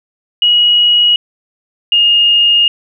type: tone pair in turn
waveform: sine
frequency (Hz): 2903 / 2843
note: F#7 / F7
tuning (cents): -34 / +30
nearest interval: unison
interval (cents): 36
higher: first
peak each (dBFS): -6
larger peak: neither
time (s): 0.42-1.16 / 1.92-2.68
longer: second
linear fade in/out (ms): 2
effects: none